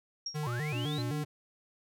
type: tone with exponential decay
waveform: sine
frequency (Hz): 5588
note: F8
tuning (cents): 0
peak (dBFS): -31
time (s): 0.26-0.44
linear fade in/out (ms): 5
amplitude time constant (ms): 38
type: tone with vibrato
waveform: square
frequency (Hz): 134.9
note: C#3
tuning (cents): -47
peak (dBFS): -33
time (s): 0.34-1.25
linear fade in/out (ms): 20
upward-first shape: square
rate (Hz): 3.9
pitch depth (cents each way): 200
type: linear sweep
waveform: sine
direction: up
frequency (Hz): 830.6 to 4149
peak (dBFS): -39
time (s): 0.43-1.02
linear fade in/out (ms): 2
type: tone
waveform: sine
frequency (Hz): 290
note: D4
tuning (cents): -22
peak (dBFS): -38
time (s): 0.74-1.24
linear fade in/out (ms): 20
effects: none